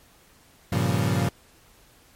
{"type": "chord", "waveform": "35% pulse", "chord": "G half-diminished seventh", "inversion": "none", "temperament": "equal with one note detuned", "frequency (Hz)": [99.19, 116.54, 138.59, 174.61], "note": ["G2", "Bb2", "Db3", "F3"], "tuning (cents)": [21, 0, 0, 0], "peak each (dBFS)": -25, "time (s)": [0.72, 1.29], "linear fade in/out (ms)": 5, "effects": ["pink hiss -56 dBFS RMS until 2.15 s", "MP3 64 kbps"]}